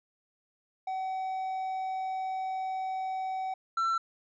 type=tone pair in turn; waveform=triangle; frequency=757 / 1344.2 Hz; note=F#5 / E6; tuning=+39 / +33 cents; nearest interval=minor seventh; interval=994 cents; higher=second; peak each=-29 / -24 dBFS; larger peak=second; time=0.87-3.54 / 3.77-3.98 s; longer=first; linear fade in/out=5 ms; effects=resampled to 16000 Hz